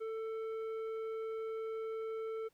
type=tone with tanh clipping; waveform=sine; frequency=444.3 Hz; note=A4; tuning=17 cents sharp; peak=-39 dBFS; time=0-2.49 s; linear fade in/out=20 ms; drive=9 dB; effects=pink hiss -75 dBFS RMS until 2.53 s